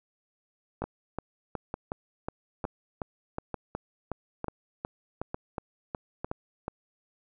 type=two click trains; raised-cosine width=1 ms; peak=-18 / -18 dBFS; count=7 / 17; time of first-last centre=0.84-6.245 / 0.82-6.681 s; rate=1.11 / 2.73 Hz; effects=none